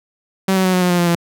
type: tone with pitch steps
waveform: sawtooth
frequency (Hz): 191.2 / 188.13 / 185.11 / 182.14 / 179.22 / 176.35 / 173.52 / 170.73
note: G3 / F#3 / F#3 / F#3 / F3 / F3 / F3 / F3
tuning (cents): -43 / +29 / +1 / -27 / +45 / +17 / -11 / -39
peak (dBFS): -9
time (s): 0.48-1.152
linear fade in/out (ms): 5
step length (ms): 84
effects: none